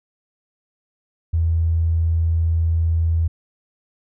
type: tone with tanh clipping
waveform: triangle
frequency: 82.41 Hz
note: E2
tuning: in tune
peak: -15 dBFS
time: 1.33-3.28 s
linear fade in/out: 10 ms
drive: 3 dB
effects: none